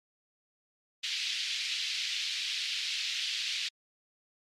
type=band-pass noise; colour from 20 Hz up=white; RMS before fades=-34 dBFS; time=1.03-3.69 s; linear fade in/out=10 ms; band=2400 to 4500 Hz; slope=24 dB/octave; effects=MP3 64 kbps